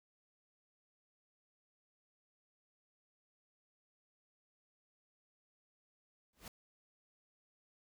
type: noise with exponential growth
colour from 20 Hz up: pink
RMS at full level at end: -45 dBFS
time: 6.33-6.48 s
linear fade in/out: 2 ms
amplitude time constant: 32 ms
effects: none